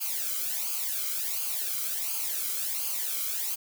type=noise with flanger; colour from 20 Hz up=blue; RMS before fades=-31 dBFS; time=0-3.56 s; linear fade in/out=20 ms; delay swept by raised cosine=0.53 to 1.13 ms; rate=1.4 Hz; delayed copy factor=-0.75; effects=none